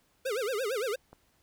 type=tone with vibrato; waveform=square; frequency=466.2 Hz; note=A#4; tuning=in tune; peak=-30 dBFS; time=0.25-0.96 s; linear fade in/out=10 ms; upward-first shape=sine; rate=8.8 Hz; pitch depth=260 cents each way
type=click; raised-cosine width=1 ms; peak=-35 dBFS; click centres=1.13 s
effects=pink hiss -69 dBFS RMS until 1.42 s